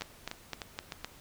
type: two click trains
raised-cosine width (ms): 0.2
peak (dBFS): -18 / -20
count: 5 / 4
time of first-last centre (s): 0.02-1.046 / 0.01-0.922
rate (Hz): 3.9 / 3.29
effects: pink hiss -55 dBFS RMS until 1.2 s